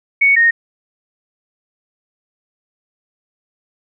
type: tone pair in turn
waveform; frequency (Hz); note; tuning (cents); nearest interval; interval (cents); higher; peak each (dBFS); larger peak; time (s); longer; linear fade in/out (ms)
sine; 2224 / 1853.5; C#7 / A#6; +5 / -10; minor third; 315; first; -8; neither; 0.21-0.36 / 0.36-0.51; neither; 10
effects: none